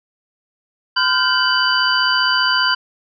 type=tone cluster; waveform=sine; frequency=1017 / 1413 / 1548 / 2987 / 4676 Hz; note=C6 / F6 / G6 / F#7 / D8; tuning=-50 / +20 / -22 / +16 / -8 cents; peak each=-20 dBFS; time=0.96-2.75 s; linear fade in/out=10 ms; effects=none